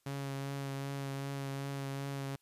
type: tone with vibrato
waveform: sawtooth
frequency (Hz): 138.1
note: C#3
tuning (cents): -6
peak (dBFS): -33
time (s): 0.06-2.36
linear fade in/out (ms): 5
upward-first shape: triangle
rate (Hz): 2.6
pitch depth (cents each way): 19
effects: white hiss -75 dBFS RMS until 2.41 s + resampled to 32000 Hz